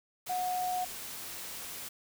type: tone in noise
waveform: sine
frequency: 730 Hz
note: F#5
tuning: 24 cents flat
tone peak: -30 dBFS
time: 0.29-0.85 s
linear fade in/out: 10 ms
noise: white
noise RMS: -42 dBFS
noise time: 0.26-1.89 s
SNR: +9 dB
effects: none